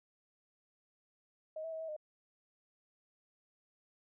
sine tone with pitch steps, 628 / 651 / 640 / 646 / 611 Hz, D#5 / E5 / D#5 / E5 / D#5, +16 / -22 / +49 / -35 / -32 cents, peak -39 dBFS, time 1.56-1.965 s, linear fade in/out 5 ms, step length 81 ms, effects none

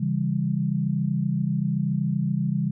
sine chord, C# diminished, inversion none, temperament just, 138.59 / 166.31 / 199.57 Hz, C#3 / E3 / G3, 0 / +16 / +31 cents, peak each -26 dBFS, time 0-2.71 s, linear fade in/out 10 ms, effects none

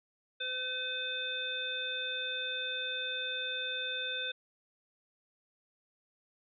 harmonic tone, 510 Hz, C5, 44 cents flat, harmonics 1 / 3 / 5 / 7, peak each -44 / -39 / -42 / -36 dBFS, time 0.4-4.32 s, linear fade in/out 10 ms, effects none

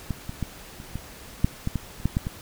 clicks, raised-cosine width 5 ms, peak -14 / -20 / -14 / -27 / -18 / -6 / -13 / -13 / -29 / -9 / -10 / -16 dBFS, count 12, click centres 0.107 / 0.294 / 0.427 / 0.801 / 0.956 / 1.445 / 1.674 / 1.757 / 2.001 / 2.056 / 2.169 / 2.269 s, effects pink hiss -44 dBFS RMS until 2.41 s

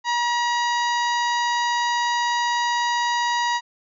harmonic tone with a mistuned harmonic, 956 Hz, A#5, 43 cents sharp, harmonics 1 / 2 / 3 / 4 / 5 / 6 / 7, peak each -21 / -26 / -34 / -32 / -34 / -40 / -37 dBFS, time 0.04-3.61 s, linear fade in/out 50 ms, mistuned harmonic 6, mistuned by +44 cents, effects none

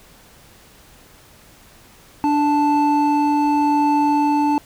triangle tone pair together, 293.3 / 879 Hz, D4 / A5, -2 / -2 cents, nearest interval octave + perfect fifth, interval 1900 cents, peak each -15 dBFS, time 2.24-4.58 s, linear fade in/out 0 ms, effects pink hiss -48 dBFS RMS until 4.65 s

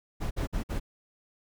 brown noise bursts, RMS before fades -30 dBFS, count 4, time 0.2-0.799 s, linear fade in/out 20 ms, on 110 ms, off 53 ms, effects none

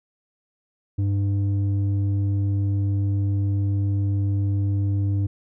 square tone with low-pass filter, 99.6 Hz, G2, 28 cents sharp, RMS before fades -22 dBFS, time 0.98-5.27 s, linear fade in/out 10 ms, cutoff 210 Hz, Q 9.5, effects none

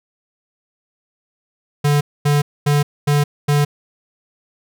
square tone bursts, 145.6 Hz, D3, 15 cents flat, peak -13 dBFS, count 5, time 1.84-3.65 s, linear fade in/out 10 ms, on 170 ms, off 240 ms, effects none

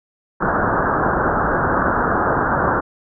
white low-pass noise, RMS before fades -18 dBFS, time 0.4-2.81 s, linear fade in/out 20 ms, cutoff 1600 Hz, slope 96 dB/octave, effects none

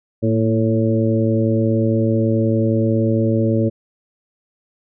harmonic tone with a mistuned harmonic, 111.2 Hz, A2, 19 cents sharp, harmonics 1 / 2 / 3 / 4 / 5, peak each -18 / -19 / -21 / -24 / -23 dBFS, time 0.22-3.7 s, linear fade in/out 20 ms, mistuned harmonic 2, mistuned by +37 cents, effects none

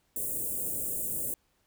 white band-stop noise, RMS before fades -33 dBFS, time 0.16-1.34 s, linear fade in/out 2 ms, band 600 to 7800 Hz, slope 48 dB/octave, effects pink hiss -72 dBFS RMS until 1.66 s

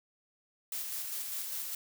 blue noise with tremolo, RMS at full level -37 dBFS, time 0.72-1.75 s, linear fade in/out 2 ms, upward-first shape square, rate 5 Hz, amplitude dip 25%, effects none

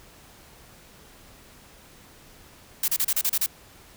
blue noise bursts, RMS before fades -23 dBFS, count 8, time 2.83-3.462 s, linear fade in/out 5 ms, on 51 ms, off 32 ms, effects pink hiss -51 dBFS RMS until 3.96 s

